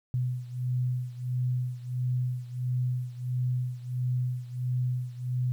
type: beating tone pair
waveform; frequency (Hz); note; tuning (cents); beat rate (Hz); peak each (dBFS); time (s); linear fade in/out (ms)
sine; 124.8 / 126.3; B2 / B2; +19 / +39; 1.5; -29 / -32; 0.14-5.52; 0
effects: 10-bit